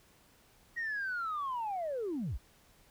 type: linear sweep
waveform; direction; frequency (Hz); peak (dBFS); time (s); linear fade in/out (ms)
sine; down; 1900 to 32; -32; 0.76-2.38; 20
effects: tanh soft clip ceiling -30 dBFS + pink hiss -64 dBFS RMS until 2.9 s